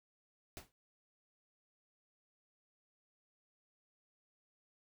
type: noise with exponential decay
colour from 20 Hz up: pink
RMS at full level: -45 dBFS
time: 0.57-0.72 s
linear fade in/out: 0 ms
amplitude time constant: 31 ms
effects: none